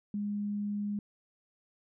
sine tone, 205.6 Hz, G#3, 17 cents flat, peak -31 dBFS, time 0.14-0.99 s, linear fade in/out 2 ms, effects none

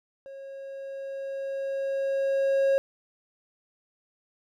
triangle tone with level ramp, 545 Hz, C#5, 29 cents flat, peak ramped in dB -38 to -17 dBFS, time 0.26-2.78 s, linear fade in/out 0 ms, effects none

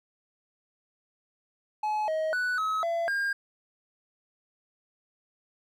triangle tone with pitch steps, 852 / 631 / 1484 / 1282 / 675 / 1610 Hz, G#5 / D#5 / F#6 / E6 / E5 / G6, +44 / +24 / +5 / -49 / +41 / +46 cents, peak -24 dBFS, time 1.83-3.33 s, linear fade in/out 5 ms, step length 250 ms, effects none

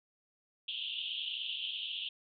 white band-pass noise, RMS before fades -39 dBFS, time 0.68-2.09 s, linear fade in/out 5 ms, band 2800 to 3500 Hz, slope 96 dB/octave, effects none

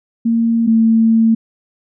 sine tone pair in turn, 229.7 / 225.2 Hz, A#3 / A3, -25 / +40 cents, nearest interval unison, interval 35 cents, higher first, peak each -11 / -8 dBFS, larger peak second, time 0.25-0.67 / 0.67-1.35 s, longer second, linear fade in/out 10 ms, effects none

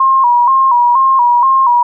sine tone with vibrato, 1013 Hz, B5, 44 cents sharp, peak -6 dBFS, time 0-1.83 s, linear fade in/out 5 ms, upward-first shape square, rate 2.1 Hz, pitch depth 88 cents each way, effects none

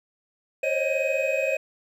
triangle tone cluster, 530 / 551 / 625 / 2517 Hz, C5 / C#5 / D#5 / D#7, +22 / -11 / +8 / +19 cents, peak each -26 dBFS, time 0.63-1.57 s, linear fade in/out 5 ms, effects none

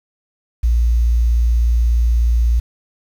sine tone, 58.27 Hz, A#1, in tune, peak -11 dBFS, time 0.63-2.6 s, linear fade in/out 10 ms, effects 7-bit

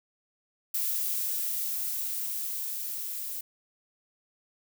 violet noise with level ramp, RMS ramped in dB -29 to -36 dBFS, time 0.74-3.41 s, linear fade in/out 5 ms, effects none

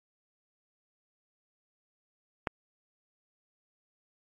click, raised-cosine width 0.5 ms, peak -14 dBFS, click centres 2.472 s, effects AAC 64 kbps

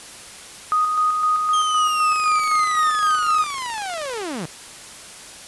sine tone with tremolo, 1244.5 Hz, D#6, in tune, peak -15 dBFS, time 0.72-3.44 s, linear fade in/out 0 ms, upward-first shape square, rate 3.9 Hz, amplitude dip 35%
sawtooth linear sweep, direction down, 3223 to 139.8 Hz, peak -22 dBFS, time 1.53-4.46 s, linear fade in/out 5 ms
click train, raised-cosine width 0.2 ms, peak -18 dBFS, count 54, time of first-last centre 2.12-4.215 s, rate 25.3 Hz
effects white hiss -39 dBFS RMS until 5.47 s + resampled to 24000 Hz

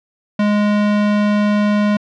square tone, 207.7 Hz, G#3, in tune, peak -13 dBFS, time 0.39-1.97 s, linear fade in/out 5 ms, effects low-pass 3000 Hz 12 dB/octave

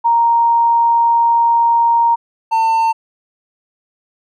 sine / triangle tone pair in turn, 932.3 / 899.4 Hz, A#5 / A5, 0 / +38 cents, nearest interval minor second, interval 62 cents, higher first, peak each -9 / -9 dBFS, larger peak neither, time 0.04-2.16 / 2.51-2.93 s, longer first, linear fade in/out 20 ms, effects none

